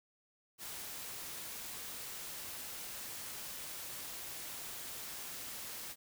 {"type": "noise", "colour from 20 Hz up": "white", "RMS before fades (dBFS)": -45, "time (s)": [0.58, 5.96], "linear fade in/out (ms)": 50, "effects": []}